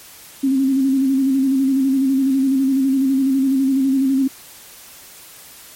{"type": "tone with vibrato", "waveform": "sine", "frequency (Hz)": 268.3, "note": "C4", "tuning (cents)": 44, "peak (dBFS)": -13, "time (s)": [0.43, 4.28], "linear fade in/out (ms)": 10, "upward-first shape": "square", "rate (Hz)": 12, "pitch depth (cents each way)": 36, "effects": ["white hiss -41 dBFS RMS until 5.75 s", "MP3 64 kbps"]}